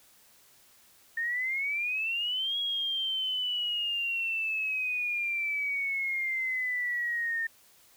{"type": "exponential two-way sweep", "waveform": "sine", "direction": "up then down", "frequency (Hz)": [1816, 3322, 1816], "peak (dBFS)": -28, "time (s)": [1.17, 7.47], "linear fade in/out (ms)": 5, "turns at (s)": 2.58, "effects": ["white hiss -60 dBFS RMS until 7.96 s"]}